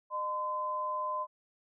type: tone pair together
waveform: sine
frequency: 609 / 1024.2 Hz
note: D#5 / C6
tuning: -37 / -37 cents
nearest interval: major sixth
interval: 900 cents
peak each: -39 / -32 dBFS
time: 0.1-1.27 s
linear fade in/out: 50 ms
effects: none